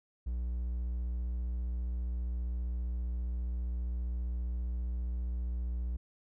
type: tone with vibrato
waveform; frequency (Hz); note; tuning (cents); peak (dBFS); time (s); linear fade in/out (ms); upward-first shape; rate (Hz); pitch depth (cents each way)
triangle; 60.3; B1; -41; -30; 0.26-5.97; 10; square; 15; 16
effects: none